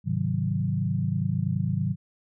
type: chord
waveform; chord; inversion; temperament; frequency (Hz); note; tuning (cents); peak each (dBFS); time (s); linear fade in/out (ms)
sine; Ab dominant seventh; none; equal with one note detuned; 103.83 / 132.56 / 155.56 / 185; Ab2 / C3 / Eb3 / Gb3; 0 / +23 / 0 / 0; -29; 0.04-1.96; 50
effects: none